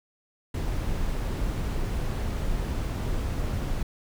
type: noise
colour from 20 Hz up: brown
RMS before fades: -28 dBFS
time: 0.54-3.83 s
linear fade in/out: 5 ms
effects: none